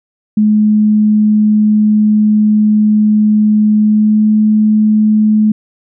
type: tone with pitch glide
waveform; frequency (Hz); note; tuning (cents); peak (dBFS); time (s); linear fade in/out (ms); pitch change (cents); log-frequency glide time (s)
sine; 212.4 to 214.2; G#3 to A3; +39 to -46; -6; 0.37-5.52; 5; +15; 3.79-4.31
effects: none